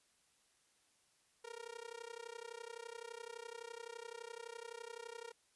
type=tone with amplitude modulation; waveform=sawtooth; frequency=466.2 Hz; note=A#4; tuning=in tune; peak=-40 dBFS; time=1.44-5.32 s; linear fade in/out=10 ms; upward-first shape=sine; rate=31.8 Hz; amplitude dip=95%; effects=white hiss -74 dBFS RMS until 5.55 s + resampled to 24000 Hz